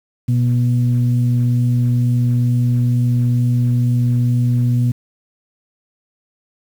sine tone pair together, 122.2 / 243.3 Hz, B2 / B3, -18 / -26 cents, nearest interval octave, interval 1192 cents, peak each -12 / -20 dBFS, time 0.28-4.92 s, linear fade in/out 10 ms, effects tanh soft clip ceiling -6 dBFS + 7-bit

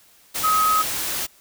sine tone in noise, 1267 Hz, D#6, 31 cents sharp, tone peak -16 dBFS, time 0.43-0.83 s, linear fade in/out 20 ms, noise white, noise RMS -26 dBFS, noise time 0.34-1.27 s, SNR +7 dB, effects white hiss -54 dBFS RMS until 1.4 s

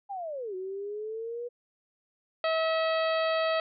sine linear two-way sweep, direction down then up, 821 to 367.2 to 487.1 Hz, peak -33 dBFS, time 0.09-1.49 s, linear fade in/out 20 ms, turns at 0.55 s
harmonic tone, 645 Hz, E5, 38 cents flat, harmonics 1 / 2 / 3 / 4 / 5 / 6 / 7, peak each -26 / -32 / -36 / -38 / -40 / -42 / -43 dBFS, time 2.44-3.6 s, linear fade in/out 2 ms
effects none

